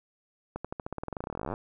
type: accelerating click train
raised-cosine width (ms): 1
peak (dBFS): -20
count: 30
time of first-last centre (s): 0.56-1.539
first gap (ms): 86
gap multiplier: 0.92
effects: none